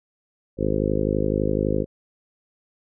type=harmonic tone; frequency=51.91 Hz; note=G#1; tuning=in tune; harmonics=1 / 2 / 3 / 4 / 5 / 6 / 7 / 8 / 9 / 10; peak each=-29 / -29 / -29 / -29 / -29 / -29 / -29 / -29 / -29 / -29 dBFS; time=0.57-1.86 s; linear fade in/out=50 ms; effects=none